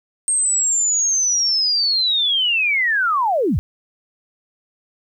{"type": "linear sweep", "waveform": "sine", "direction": "down", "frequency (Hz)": [8520, 49], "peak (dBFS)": -15, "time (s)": [0.28, 3.59], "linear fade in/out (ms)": 0, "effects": ["9-bit"]}